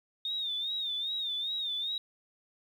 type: tone with vibrato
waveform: sine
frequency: 3657 Hz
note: A#7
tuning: 34 cents flat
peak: -31 dBFS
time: 0.25-1.98 s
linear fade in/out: 2 ms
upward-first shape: sine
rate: 2.5 Hz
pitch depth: 90 cents each way
effects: 10-bit